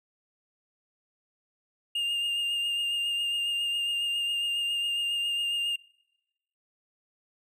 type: tone with vibrato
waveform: triangle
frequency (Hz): 2817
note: F7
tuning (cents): +14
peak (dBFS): -25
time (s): 1.95-5.76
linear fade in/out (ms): 5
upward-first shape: sine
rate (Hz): 7.3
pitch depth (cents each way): 17
effects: noise-tail reverb RT60 1.0 s tail -26 dB re dry